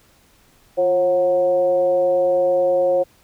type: tone with frequency modulation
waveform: sine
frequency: 541 Hz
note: C#5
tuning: 42 cents flat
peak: -14 dBFS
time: 0.77-3.04 s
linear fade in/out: 20 ms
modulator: 191 Hz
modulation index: 0.53
effects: pink hiss -55 dBFS RMS until 3.23 s